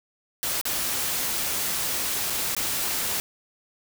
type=noise with dropouts; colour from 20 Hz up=white; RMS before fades=-27 dBFS; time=0.43-3.2 s; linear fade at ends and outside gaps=0 ms; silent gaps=0.613-0.654 / 2.3-2.304 / 2.549-2.566 s; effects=none